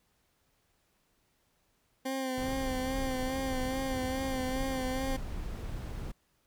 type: tone with vibrato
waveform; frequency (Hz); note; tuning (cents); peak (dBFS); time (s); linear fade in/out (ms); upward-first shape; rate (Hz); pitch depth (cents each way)
20% pulse; 261.6; C4; 0; -27; 2.05-5.17; 10; sine; 2.4; 35
type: noise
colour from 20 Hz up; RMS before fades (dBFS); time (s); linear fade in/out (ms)
brown; -38; 2.37-6.12; 10
effects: pink hiss -73 dBFS RMS until 6.46 s